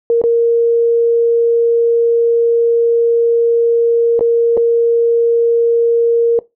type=tone with dropouts; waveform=sine; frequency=466.2 Hz; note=A#4; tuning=in tune; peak=-8 dBFS; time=0.1-6.39 s; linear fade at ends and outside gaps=1 ms; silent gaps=0.216-0.238 / 4.193-4.208 / 4.569-4.574 s; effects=noise-tail reverb RT60 0.2 s tail -20 dB re dry